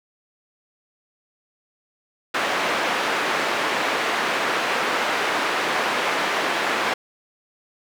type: band-pass noise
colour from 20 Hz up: white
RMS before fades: -23 dBFS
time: 2.34-6.94 s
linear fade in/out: 5 ms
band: 320 to 1900 Hz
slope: 12 dB/octave
effects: none